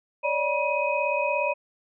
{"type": "tone cluster", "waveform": "sine", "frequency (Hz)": [562, 599, 967, 2510], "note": ["C#5", "D5", "B5", "D#7"], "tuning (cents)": [24, 34, -37, 15], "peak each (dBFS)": -28, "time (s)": [0.23, 1.54], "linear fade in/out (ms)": 20, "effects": []}